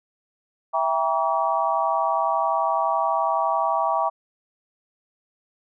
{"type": "chord", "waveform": "sine", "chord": "E diminished seventh", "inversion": "none", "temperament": "just", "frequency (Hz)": [659.3, 791.1, 949.3, 1139.2], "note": ["E5", "G5", "Bb5", "Db6"], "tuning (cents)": [0, 16, 31, 47], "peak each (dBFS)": -25, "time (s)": [0.73, 4.1], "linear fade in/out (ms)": 20, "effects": []}